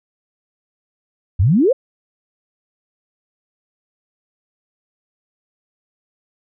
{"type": "exponential sweep", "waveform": "sine", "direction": "up", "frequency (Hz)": [79.1, 576], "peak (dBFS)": -10, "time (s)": [1.39, 1.73], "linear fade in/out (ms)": 10, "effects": []}